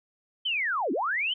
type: linear two-way sweep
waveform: sine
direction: down then up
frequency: 3148 to 234 to 3148 Hz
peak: -25 dBFS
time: 0.45-1.34 s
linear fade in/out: 10 ms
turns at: 0.92 s
effects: none